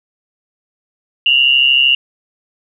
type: tone pair together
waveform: sine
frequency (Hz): 2767 / 2900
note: F7 / F#7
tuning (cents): -17 / -35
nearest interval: minor second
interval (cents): 82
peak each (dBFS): -11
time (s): 1.26-1.95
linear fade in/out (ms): 2
effects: none